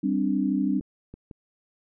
sine chord, G suspended fourth, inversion none, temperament just, 196 / 261.3 / 294 Hz, G3 / C4 / D4, 0 / -2 / +2 cents, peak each -26 dBFS, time 0.03-0.8 s, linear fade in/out 10 ms
clicks, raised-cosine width 3 ms, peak -28 dBFS, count 3, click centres 0.809 / 1.14 / 1.312 s
effects none

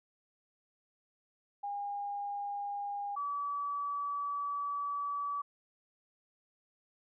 sine tone pair in turn, 811 / 1146.9 Hz, G#5 / D6, -41 / -41 cents, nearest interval tritone, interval 600 cents, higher second, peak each -35 / -33 dBFS, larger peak second, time 1.63-3.16 / 3.16-5.42 s, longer second, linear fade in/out 10 ms, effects none

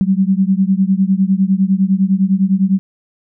sine beating tone pair, 187.7 / 197.6 Hz, F#3 / G3, +25 / +14 cents, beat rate 9.9 Hz, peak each -13 / -14 dBFS, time 0.01-2.79 s, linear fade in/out 0 ms, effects none

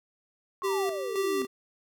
sine exponential sweep, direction down, 1108.7 to 246.9 Hz, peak -33 dBFS, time 0.62-1.45 s, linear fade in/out 0 ms
square tone with tremolo, 390 Hz, G4, 9 cents flat, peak -27 dBFS, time 0.63-1.47 s, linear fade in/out 20 ms, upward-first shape square, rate 1.9 Hz, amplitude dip 55%
effects none

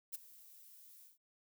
violet noise with ADSR envelope, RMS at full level -40 dBFS, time 0.12-1.18 s, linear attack 25 ms, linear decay 18 ms, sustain -19 dB, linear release 140 ms, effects none

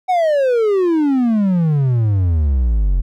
triangle exponential sweep, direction down, 758 to 42.16 Hz, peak -10 dBFS, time 0.08-3.02 s, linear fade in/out 20 ms, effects none

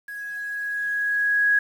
sine tone with level ramp, 1661.2 Hz, G#6, in tune, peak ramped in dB -32 to -15 dBFS, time 0.08-1.59 s, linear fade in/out 5 ms, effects 8-bit

